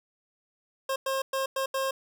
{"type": "tone bursts at uneven times", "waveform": "25% pulse", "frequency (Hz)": 535, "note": "C5", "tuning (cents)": 38, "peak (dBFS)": -23, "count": 5, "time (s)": [[0.89, 0.96], [1.06, 1.22], [1.33, 1.46], [1.56, 1.66], [1.74, 1.91]], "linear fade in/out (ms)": 5, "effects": []}